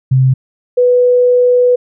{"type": "tone pair in turn", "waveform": "sine", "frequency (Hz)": [130.81, 493.9], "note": ["C3", "B4"], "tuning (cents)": [0, 0], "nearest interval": "octave + major seventh", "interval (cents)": 2300, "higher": "second", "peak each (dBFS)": -6, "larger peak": "neither", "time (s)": [[0.11, 0.34], [0.77, 1.76]], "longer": "second", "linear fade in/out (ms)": 10, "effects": []}